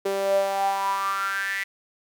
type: tone with high-pass filter sweep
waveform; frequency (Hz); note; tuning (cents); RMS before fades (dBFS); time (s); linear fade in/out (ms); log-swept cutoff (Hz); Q
sawtooth; 196; G3; 0; -25; 0.05-1.64; 10; 440 to 2000; 9.4
effects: none